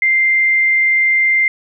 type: tone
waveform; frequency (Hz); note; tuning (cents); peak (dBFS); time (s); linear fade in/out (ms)
sine; 2093; C7; 0; -10; 0.02-1.48; 2
effects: none